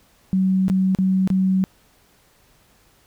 sine tone with dropouts, 188.7 Hz, F#3, 34 cents sharp, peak -15 dBFS, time 0.33-1.64 s, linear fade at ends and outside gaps 0 ms, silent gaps 0.682-0.699 / 0.949-0.987 / 1.275-1.302 s, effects pink hiss -57 dBFS RMS until 3.06 s

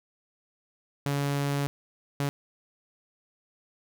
sawtooth tone bursts at uneven times, 141.7 Hz, C#3, 38 cents sharp, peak -22 dBFS, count 2, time 1.06-1.67 / 2.2-2.29 s, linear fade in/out 0 ms, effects none

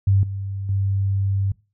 sine tone with level steps, 98 Hz, G2, in tune, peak -13 / -25 / -18 dBFS, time 0.07-1.52 s, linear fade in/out 5 ms, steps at 0.23 / 0.69 s, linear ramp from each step 2 ms, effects noise-tail reverb RT60 0.3 s tail -21 dB re dry

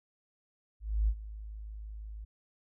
sine tone with ADSR envelope, 53 Hz, G#1, 36 cents sharp, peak -23 dBFS, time 0.8-2.25 s, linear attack 280 ms, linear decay 63 ms, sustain -17 dB, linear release 11 ms, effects none

